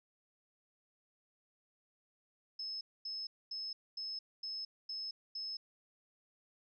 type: tone bursts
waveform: sine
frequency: 5200 Hz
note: E8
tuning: 24 cents flat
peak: -39 dBFS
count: 7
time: 2.59-5.57 s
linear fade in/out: 5 ms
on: 220 ms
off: 240 ms
effects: none